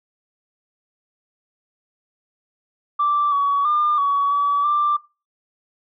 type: tone with pitch steps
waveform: sine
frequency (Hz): 1171 / 1130 / 1202 / 1129 / 1144 / 1181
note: D6 / C#6 / D6 / C#6 / D6 / D6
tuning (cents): -5 / +33 / +40 / +31 / -46 / +9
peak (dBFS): -15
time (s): 2.99-4.97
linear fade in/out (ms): 10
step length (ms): 330
effects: noise-tail reverb RT60 0.3 s tail -20 dB re dry + tanh soft clip ceiling -11 dBFS